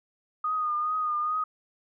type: tone with vibrato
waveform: sine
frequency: 1231 Hz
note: D#6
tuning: 19 cents flat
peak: -25 dBFS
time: 0.44-1.44 s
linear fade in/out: 5 ms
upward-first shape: triangle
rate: 2.4 Hz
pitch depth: 44 cents each way
effects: none